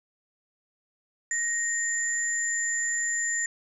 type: tone pair together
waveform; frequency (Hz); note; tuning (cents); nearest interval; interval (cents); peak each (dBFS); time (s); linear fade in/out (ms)
sine; 1864.7 / 7134; A#6 / A8; 0 / +23; octave + major seventh; 2323; -28; 1.31-3.46; 2
effects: none